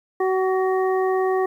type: harmonic tone with a mistuned harmonic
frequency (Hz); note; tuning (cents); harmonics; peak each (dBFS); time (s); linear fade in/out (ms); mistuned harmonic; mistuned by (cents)
376.4; F#4; +30; 1 / 2 / 3 / 5; -19 / -25 / -29 / -33; 0.2-1.46; 5; 5; -18
effects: 9-bit